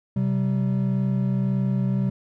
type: tone pair together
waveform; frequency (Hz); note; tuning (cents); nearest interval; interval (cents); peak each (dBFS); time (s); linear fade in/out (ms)
triangle; 130.1 / 191.86; C3 / G3; -9 / -37; perfect fifth; 672; -21; 0.16-2.1; 5
effects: none